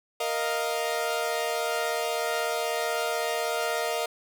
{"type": "chord", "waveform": "sawtooth", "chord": "Bb suspended fourth", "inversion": "none", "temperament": "equal", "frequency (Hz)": [466.2, 622.3, 698.5], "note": ["Bb4", "Eb5", "F5"], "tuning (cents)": [0, 0, 0], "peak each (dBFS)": -27, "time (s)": [0.2, 4.06], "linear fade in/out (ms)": 5, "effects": []}